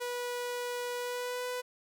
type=tone with pitch glide; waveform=sawtooth; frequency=488.5 to 497.3 Hz; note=B4 to B4; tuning=-19 to +12 cents; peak=-30 dBFS; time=0-1.62 s; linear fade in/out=20 ms; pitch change=+31 cents; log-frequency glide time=0.97-1.46 s; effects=none